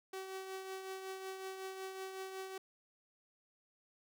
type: tone with tremolo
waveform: sawtooth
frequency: 381 Hz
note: G4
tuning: 49 cents flat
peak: -37 dBFS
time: 0.13-2.58 s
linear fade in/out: 5 ms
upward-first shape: triangle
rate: 5.4 Hz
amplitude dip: 50%
effects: none